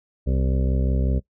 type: harmonic tone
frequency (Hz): 65.41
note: C2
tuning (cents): 0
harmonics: 1 / 2 / 3 / 4 / 6 / 7 / 8 / 9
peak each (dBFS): -20 / -26 / -30 / -32 / -36 / -37 / -38 / -39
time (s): 0.26-1.2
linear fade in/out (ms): 20
effects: noise-tail reverb RT60 0.1 s tail -19 dB re dry